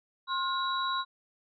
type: tone cluster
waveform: sine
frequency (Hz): 1064 / 1425 / 3894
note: C6 / F6 / B7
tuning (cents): +29 / +34 / -25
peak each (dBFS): -30 / -36 / -34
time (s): 0.27-1.05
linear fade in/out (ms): 50
effects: none